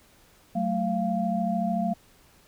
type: tone cluster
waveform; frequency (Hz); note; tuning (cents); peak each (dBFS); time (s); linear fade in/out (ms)
sine; 187.9 / 221.5 / 692; F#3 / A3 / F5; +27 / +12 / -16; -28; 0.55-1.94; 10
effects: pink hiss -58 dBFS RMS until 2.47 s